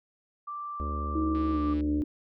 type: tone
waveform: sine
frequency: 1174.7 Hz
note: D6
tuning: in tune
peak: -34 dBFS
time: 0.47-1.74 s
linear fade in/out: 10 ms
type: harmonic tone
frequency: 73.42 Hz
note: D2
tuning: in tune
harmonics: 1 / 3 / 4 / 5 / 6 / 7 / 8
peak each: -31 / -41 / -43 / -45 / -47 / -48 / -49 dBFS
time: 0.8-2.02 s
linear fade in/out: 0 ms
type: tone with pitch glide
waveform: sine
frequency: 315.9 to 298.2 Hz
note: D#4 to D4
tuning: +26 to +27 cents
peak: -26 dBFS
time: 1.15-2.04 s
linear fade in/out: 5 ms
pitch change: -99 cents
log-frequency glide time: 1.52-1.6 s
type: click train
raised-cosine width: 0.3 ms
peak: -34 dBFS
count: 76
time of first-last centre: 1.35-1.807 s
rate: 164 Hz
effects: none

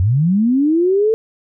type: linear sweep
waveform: sine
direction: up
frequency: 84.1 to 452 Hz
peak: -11 dBFS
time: 0-1.14 s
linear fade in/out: 0 ms
effects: none

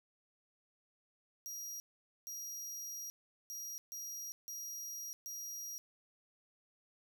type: tone bursts at uneven times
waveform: sawtooth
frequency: 5720 Hz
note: F8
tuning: 41 cents sharp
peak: -40 dBFS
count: 6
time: 1.46-1.8 / 2.27-3.1 / 3.5-3.78 / 3.92-4.32 / 4.48-5.13 / 5.26-5.78 s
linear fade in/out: 0 ms
effects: none

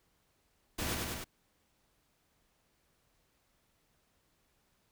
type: noise with echo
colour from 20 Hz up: pink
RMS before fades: -36 dBFS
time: 0.78-0.95 s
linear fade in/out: 10 ms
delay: 98 ms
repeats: 3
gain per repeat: -2 dB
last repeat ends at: 1.244 s
effects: pink hiss -74 dBFS RMS until 4.91 s

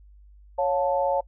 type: chord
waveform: sine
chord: Db augmented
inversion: none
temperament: equal with one note detuned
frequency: 554.4 / 709.8 / 880 Hz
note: Db5 / F5 / A5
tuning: 0 / +28 / 0 cents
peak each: -23 / -28 / -26 dBFS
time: 0.58-1.21 s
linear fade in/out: 10 ms
effects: noise-tail reverb RT60 0.1 s tail -24 dB re dry + added 50 Hz sine -48 dBFS peak until 1.27 s

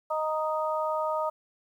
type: harmonic tone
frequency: 311.1 Hz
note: D#4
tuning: in tune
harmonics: 2 / 3 / 4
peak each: -29 / -31 / -32 dBFS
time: 0.1-1.3 s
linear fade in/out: 10 ms
effects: 10-bit

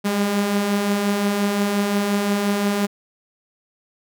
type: beating tone pair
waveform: sawtooth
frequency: 197.9 / 203.6 Hz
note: G3 / G#3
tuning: +17 / -34 cents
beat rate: 5.7 Hz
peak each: -24 / -15 dBFS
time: 0.04-2.87 s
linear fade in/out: 20 ms
effects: none

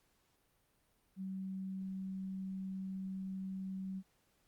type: tone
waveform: sine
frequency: 190.3 Hz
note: F#3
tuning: 49 cents sharp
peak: -39 dBFS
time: 1.16-4.03 s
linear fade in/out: 50 ms
effects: pink hiss -75 dBFS RMS until 4.47 s + Opus 48 kbps

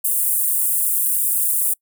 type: high-pass noise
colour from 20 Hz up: pink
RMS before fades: -19 dBFS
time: 0.04-1.74 s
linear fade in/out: 10 ms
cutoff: 8800 Hz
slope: 48 dB/octave
effects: noise-tail reverb RT60 0.1 s tail -26 dB re dry

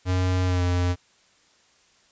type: tone with pitch glide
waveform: square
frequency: 91.8 to 89.03 Hz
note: F#2 to F2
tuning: -13 to +34 cents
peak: -21 dBFS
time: 0.05-0.96 s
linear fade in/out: 50 ms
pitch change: -53 cents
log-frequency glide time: 0.45-0.63 s
effects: white hiss -60 dBFS RMS until 2.11 s + resampled to 16000 Hz

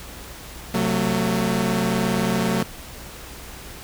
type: chord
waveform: sawtooth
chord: F# diminished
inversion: second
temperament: equal with one note detuned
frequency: 130.81 / 185 / 224.2 Hz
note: C3 / F#3 / A3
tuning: 0 / 0 / +33 cents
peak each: -24 / -19 / -19 dBFS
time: 0.74-2.63 s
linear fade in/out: 5 ms
effects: added 60 Hz sine -43 dBFS peak until 3.83 s + pink hiss -39 dBFS RMS until 3.83 s

